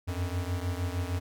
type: beating tone pair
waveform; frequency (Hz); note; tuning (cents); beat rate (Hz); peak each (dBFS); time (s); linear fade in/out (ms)
square; 87.31 / 93.81; F2 / F#2; 0 / +24; 6.5; -32 / -35; 0.07-1.2; 20
effects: none